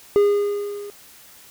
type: tone with level ramp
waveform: triangle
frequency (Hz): 408.5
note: G#4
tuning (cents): -29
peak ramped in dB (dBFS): -9 to -30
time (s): 0.16-0.9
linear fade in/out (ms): 0
effects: white hiss -47 dBFS RMS until 1.5 s